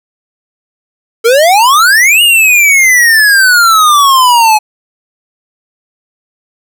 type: exponential two-way sweep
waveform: square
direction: up then down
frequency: 440.2 to 2895 to 842 Hz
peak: -4 dBFS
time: 1.24-4.59 s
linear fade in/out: 20 ms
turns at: 2.22 s
effects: none